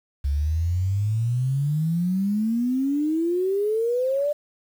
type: exponential sweep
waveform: sine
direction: up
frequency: 67.9 to 598 Hz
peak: -20 dBFS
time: 0.24-4.33 s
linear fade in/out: 10 ms
effects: 8-bit